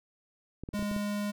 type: clicks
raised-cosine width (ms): 3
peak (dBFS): -26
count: 7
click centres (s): 0.636 / 0.689 / 0.739 / 0.793 / 0.825 / 0.914 / 0.964
type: tone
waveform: square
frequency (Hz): 205.9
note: G#3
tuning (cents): -15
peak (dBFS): -31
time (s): 0.73-1.32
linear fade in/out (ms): 20
effects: none